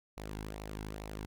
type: tone with flanger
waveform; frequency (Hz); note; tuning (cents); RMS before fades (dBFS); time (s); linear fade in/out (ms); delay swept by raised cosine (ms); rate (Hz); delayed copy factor
sawtooth; 52.4; G#1; +16; -43; 0.17-1.26; 5; 0.6 to 1.7; 2.3; -0.55
effects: none